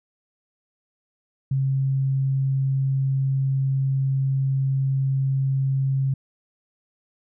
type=tone; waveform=sine; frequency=134.9 Hz; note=C#3; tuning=47 cents flat; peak=-19 dBFS; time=1.51-6.14 s; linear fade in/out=5 ms; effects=none